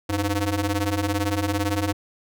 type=ring-modulated tone; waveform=sawtooth; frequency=202.3 Hz; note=G#3; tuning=45 cents flat; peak=-15 dBFS; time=0.09-1.93 s; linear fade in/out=10 ms; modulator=110 Hz; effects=none